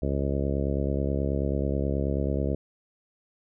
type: harmonic tone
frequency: 69.3 Hz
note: C#2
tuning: in tune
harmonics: 1 / 2 / 3 / 4 / 5 / 6 / 7 / 8 / 9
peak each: -28 / -31 / -33 / -34 / -35 / -36 / -36 / -37 / -38 dBFS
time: 0.02-2.55 s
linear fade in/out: 5 ms
effects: none